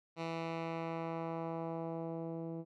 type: tone with low-pass filter sweep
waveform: 10% pulse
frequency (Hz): 164.81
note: E3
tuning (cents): 0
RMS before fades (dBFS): -40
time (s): 0.16-2.65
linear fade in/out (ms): 50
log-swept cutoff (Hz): 4000 to 370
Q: 0.9
effects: none